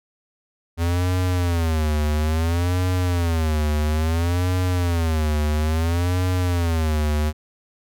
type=tone with vibrato; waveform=square; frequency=82.9 Hz; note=E2; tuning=10 cents sharp; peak=-19 dBFS; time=0.77-7.33 s; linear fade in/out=50 ms; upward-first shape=sine; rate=0.59 Hz; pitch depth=170 cents each way; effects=none